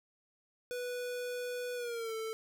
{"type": "tone with pitch glide", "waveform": "square", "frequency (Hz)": [492.3, 443.7], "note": ["B4", "A4"], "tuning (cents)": [-6, 14], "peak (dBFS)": -37, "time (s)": [0.71, 2.33], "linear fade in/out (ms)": 0, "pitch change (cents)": -180, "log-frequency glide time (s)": [1.75, 2.14], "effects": []}